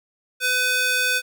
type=tone with high-pass filter; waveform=square; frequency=503 Hz; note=B4; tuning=32 cents sharp; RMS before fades=-21 dBFS; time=0.4-1.22 s; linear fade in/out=50 ms; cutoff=1700 Hz; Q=1.3; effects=none